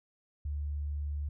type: tone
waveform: sine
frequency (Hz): 73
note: D2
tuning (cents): -10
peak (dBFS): -32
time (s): 0.45-1.29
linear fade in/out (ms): 5
effects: none